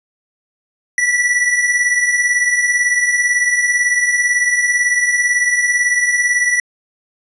square beating tone pair, 1941 / 1959 Hz, B6 / B6, -31 / -15 cents, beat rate 18 Hz, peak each -21 / -14 dBFS, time 0.98-6.6 s, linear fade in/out 2 ms, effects resampled to 24000 Hz

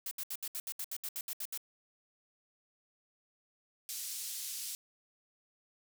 blue noise bursts, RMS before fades -39 dBFS, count 13, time 0.06-1.576 s, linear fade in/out 2 ms, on 52 ms, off 70 ms
white band-pass noise, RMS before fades -41 dBFS, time 3.89-4.75 s, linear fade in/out 0 ms, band 4300 to 12000 Hz, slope 12 dB/octave
effects none

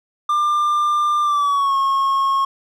triangle tone with pitch glide, 1194 to 1088.6 Hz, D6 to C#6, +28 to -32 cents, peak -13 dBFS, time 0.29-2.45 s, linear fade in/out 5 ms, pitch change -160 cents, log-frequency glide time 1.22-1.76 s, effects none

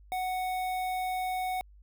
square tone with notch filter, 740 Hz, F#5, in tune, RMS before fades -32 dBFS, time 0.12-1.61 s, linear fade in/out 0 ms, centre 5900 Hz, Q 0.85, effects added 50 Hz sine -52 dBFS peak until 1.82 s

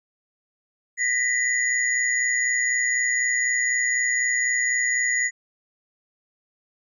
sine tone cluster, 1868 / 1992 / 6840 Hz, A#6 / B6 / A8, +3 / +14 / -50 cents, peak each -27 / -22 / -26 dBFS, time 0.97-5.31 s, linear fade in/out 50 ms, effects none

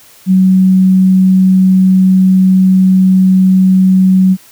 sine tone, 187.6 Hz, F#3, 24 cents sharp, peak -4 dBFS, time 0.26-4.37 s, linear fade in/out 50 ms, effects white hiss -41 dBFS RMS until 4.51 s

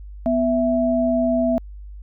sine tone pair together, 246.9 / 659.1 Hz, B3 / E5, 0 / 0 cents, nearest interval octave + perfect fourth, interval 1700 cents, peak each -19 / -19 dBFS, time 0.26-1.58 s, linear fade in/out 0 ms, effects added 50 Hz sine -34 dBFS peak until 2.02 s

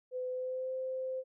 sine tone with pitch glide, 506 to 519.3 Hz, B4 to C5, +42 to -13 cents, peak -34 dBFS, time 0.11-1.24 s, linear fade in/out 50 ms, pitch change +45 cents, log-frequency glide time 0.29-0.73 s, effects none

